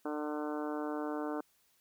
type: harmonic tone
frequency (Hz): 150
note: D3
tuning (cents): +37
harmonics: 2 / 3 / 4 / 5 / 6 / 7 / 8 / 9 / 10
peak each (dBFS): -37 / -41 / -43 / -45 / -47 / -48 / -49 / -50 / -51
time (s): 0.05-1.41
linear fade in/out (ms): 5
effects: white hiss -71 dBFS RMS until 1.8 s